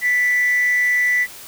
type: tone with frequency modulation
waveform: sine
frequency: 1975.5 Hz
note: B6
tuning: in tune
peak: -13 dBFS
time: 0.01-1.27 s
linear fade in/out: 50 ms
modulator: 226 Hz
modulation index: 0.21
effects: tanh soft clip ceiling -11 dBFS + white hiss -38 dBFS RMS until 1.47 s